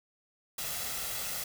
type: noise with comb filter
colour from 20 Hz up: white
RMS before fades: -36 dBFS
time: 0.58-1.44 s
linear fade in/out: 5 ms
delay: 1.5 ms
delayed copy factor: +0.5
effects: none